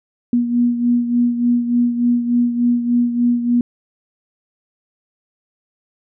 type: beating tone pair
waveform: sine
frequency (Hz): 240 / 243.4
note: B3 / B3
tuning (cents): -49 / -25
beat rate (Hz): 3.4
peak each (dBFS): -14 / -21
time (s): 0.33-3.61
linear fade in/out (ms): 2
effects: none